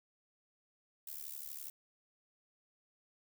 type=noise with amplitude modulation; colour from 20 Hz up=violet; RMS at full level=-42 dBFS; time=1.07-1.7 s; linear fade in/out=5 ms; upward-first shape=sine; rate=72.1 Hz; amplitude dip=90%; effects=none